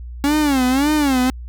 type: tone with vibrato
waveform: 45% pulse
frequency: 277.2 Hz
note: C#4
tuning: in tune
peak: -14 dBFS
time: 0.24-1.3 s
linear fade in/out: 0 ms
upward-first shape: sine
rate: 1.8 Hz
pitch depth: 170 cents each way
effects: added 60 Hz sine -29 dBFS peak until 1.48 s